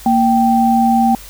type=tone pair together; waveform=sine; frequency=232.2 / 781 Hz; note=A#3 / G5; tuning=-7 / -7 cents; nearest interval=octave + major sixth; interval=2100 cents; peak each=-12 dBFS; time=0.06-1.15 s; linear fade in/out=2 ms; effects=added 50 Hz sine -37 dBFS peak until 1.29 s + white hiss -37 dBFS RMS until 1.29 s